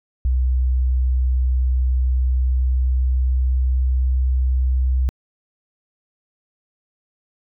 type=tone with pitch glide; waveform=sine; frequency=63.5 to 64.24 Hz; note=B1 to C2; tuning=+49 to -31 cents; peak=-14 dBFS; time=0.25-5.09 s; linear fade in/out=0 ms; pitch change=+20 cents; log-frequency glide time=1.96-4.53 s; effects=tanh soft clip ceiling -10 dBFS